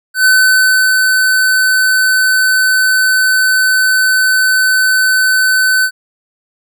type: tone with ADSR envelope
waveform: square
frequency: 1517 Hz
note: F#6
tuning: 43 cents sharp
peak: -6 dBFS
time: 0.14-5.91 s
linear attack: 110 ms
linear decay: 690 ms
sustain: -3 dB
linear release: 70 ms
effects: none